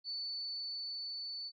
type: tone with level ramp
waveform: sine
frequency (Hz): 4487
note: C#8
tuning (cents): +20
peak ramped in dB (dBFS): -37 to -40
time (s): 0.04-1.52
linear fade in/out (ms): 50
effects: AAC 48 kbps